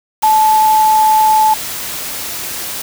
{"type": "tone in noise", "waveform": "sine", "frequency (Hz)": 868, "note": "A5", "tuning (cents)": -24, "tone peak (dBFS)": -7, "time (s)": [0.23, 1.54], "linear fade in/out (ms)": 5, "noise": "white", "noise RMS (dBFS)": -23, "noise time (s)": [0.22, 2.82], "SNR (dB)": 13, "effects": []}